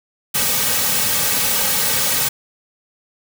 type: noise with comb filter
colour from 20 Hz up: white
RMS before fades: -18 dBFS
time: 0.34-2.29 s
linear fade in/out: 10 ms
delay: 2.9 ms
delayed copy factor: -0.95
effects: none